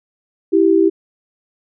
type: tone pair together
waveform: sine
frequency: 328.5 / 390.4 Hz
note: E4 / G4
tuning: -6 / -7 cents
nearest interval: minor third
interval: 299 cents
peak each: -12 dBFS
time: 0.52-0.9 s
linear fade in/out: 20 ms
effects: none